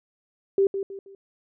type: tone with echo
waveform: sine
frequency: 392 Hz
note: G4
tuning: in tune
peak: -16 dBFS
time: 0.58-0.67 s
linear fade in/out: 2 ms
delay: 160 ms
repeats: 3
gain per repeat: -9 dB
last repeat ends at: 1.15 s
effects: none